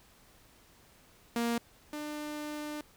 sawtooth tone pair in turn, 234.6 / 299.2 Hz, A#3 / D4, +11 / +32 cents, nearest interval major third, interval 421 cents, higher second, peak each -25 / -33 dBFS, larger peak first, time 1.36-1.58 / 1.93-2.81 s, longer second, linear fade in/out 2 ms, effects pink hiss -61 dBFS RMS until 2.96 s

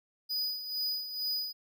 square tone with tremolo, 4959 Hz, D#8, 7 cents flat, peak -30 dBFS, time 0.29-1.53 s, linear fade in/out 20 ms, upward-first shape sine, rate 2.2 Hz, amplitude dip 65%, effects none

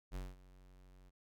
square tone with ADSR envelope, 46.25 Hz, F#1, in tune, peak -40 dBFS, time 0.11-1.11 s, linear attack 44 ms, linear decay 200 ms, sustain -19 dB, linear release 29 ms, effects none

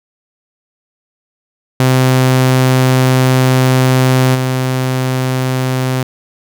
sawtooth tone with level steps, 129.3 Hz, C3, 20 cents flat, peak -4 / -9 dBFS, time 1.8-6.03 s, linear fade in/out 2 ms, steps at 4.34 s, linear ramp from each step 20 ms, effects none

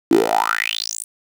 10% pulse tone with high-pass filter sweep, 55 Hz, A1, in tune, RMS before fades -19 dBFS, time 0.11-1.04 s, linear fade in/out 5 ms, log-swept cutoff 300 to 9800 Hz, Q 8.4, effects none

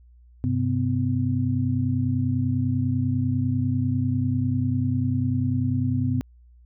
sine tone cluster, 99.1 / 129.2 / 253 Hz, G2 / C3 / B3, +19 / -21 / +42 cents, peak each -25 dBFS, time 0.44-6.21 s, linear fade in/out 0 ms, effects added 60 Hz sine -49 dBFS peak until 6.65 s

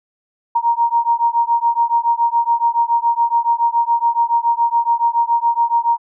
sine beating tone pair, 932.3 / 939.4 Hz, A#5 / A#5, 0 / +13 cents, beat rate 7.1 Hz, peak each -16 dBFS, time 0.55-5.98 s, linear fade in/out 10 ms, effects none

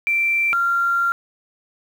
sine tone pair in turn, 2349 / 1383.1 Hz, D7 / F6, 0 / -17 cents, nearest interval major sixth, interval 917 cents, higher first, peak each -16 dBFS, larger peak neither, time 0.07-0.53 / 0.53-1.12 s, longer second, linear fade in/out 0 ms, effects 7-bit

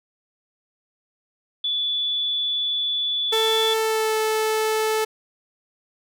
sine tone, 3453 Hz, A7, 33 cents flat, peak -21 dBFS, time 1.64-3.74 s, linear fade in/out 5 ms
sawtooth tone with pitch glide, 443.6 to 436.5 Hz, A4 to A4, +14 to -14 cents, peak -16 dBFS, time 3.32-5.05 s, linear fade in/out 10 ms, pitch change -28 cents, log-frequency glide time 3.72-4.17 s
effects none

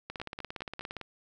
two click trains, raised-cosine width 0.3 ms, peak -22 / -24 dBFS, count 16 / 5, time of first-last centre 0.1-0.967 / 0.2-1.013 s, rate 17.3 / 4.92 Hz, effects none

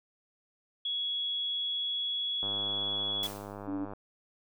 sine tone with pitch glide, 3351 to 3372 Hz, G#7 to G#7, +15 to +26 cents, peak -30 dBFS, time 0.85-3.27 s, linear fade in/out 5 ms, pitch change +11 cents, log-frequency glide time 1.36-3 s
click train, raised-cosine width 1 ms, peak -28 dBFS, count 153, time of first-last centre 2.43-3.935 s, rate 101 Hz
white noise with exponential decay, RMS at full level -39 dBFS, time 3.23-3.67 s, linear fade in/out 1 ms, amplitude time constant 94 ms
sine tone, 290 Hz, D4, 22 cents flat, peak -32 dBFS, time 3.67-3.86 s, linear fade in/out 20 ms
effects none

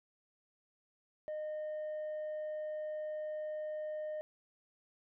sine tone with tanh clipping, 613 Hz, D#5, 26 cents flat, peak -38 dBFS, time 1.28-4.21 s, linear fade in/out 0 ms, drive 2 dB, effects none

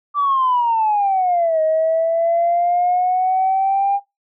sine exponential two-way sweep, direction down then up, 1174.7 to 628 to 804 Hz, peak -13 dBFS, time 0.14-4 s, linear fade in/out 50 ms, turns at 1.61 s, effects noise-tail reverb RT60 0.2 s tail -21 dB re dry + tanh soft clip ceiling -9 dBFS

